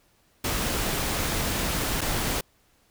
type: noise with dropouts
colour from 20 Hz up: pink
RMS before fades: -27 dBFS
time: 0.44-2.41 s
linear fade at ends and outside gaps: 5 ms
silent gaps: 2.01-2.014 s
effects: pink hiss -64 dBFS RMS until 2.9 s